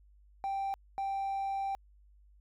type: tone pair in turn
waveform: triangle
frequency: 784 / 784 Hz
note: G5 / G5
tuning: 0 / 0 cents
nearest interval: unison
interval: 0 cents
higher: neither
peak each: -29 / -29 dBFS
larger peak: neither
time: 0.44-0.74 / 0.98-1.75 s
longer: second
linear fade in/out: 0 ms
effects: tanh soft clip ceiling -26 dBFS + added 50 Hz sine -58 dBFS peak until 2.4 s